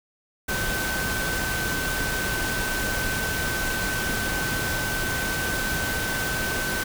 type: tone in noise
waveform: sine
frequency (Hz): 1531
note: G6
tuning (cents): -41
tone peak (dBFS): -28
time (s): 0.48-6.84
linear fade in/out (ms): 10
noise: pink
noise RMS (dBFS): -28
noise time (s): 0.48-6.84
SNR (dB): -3
effects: none